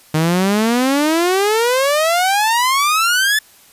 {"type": "exponential sweep", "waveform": "sawtooth", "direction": "up", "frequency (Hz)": [152.8, 1760], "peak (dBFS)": -9, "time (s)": [0.14, 3.39], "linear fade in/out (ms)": 5, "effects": ["white hiss -47 dBFS RMS until 3.72 s", "resampled to 32000 Hz"]}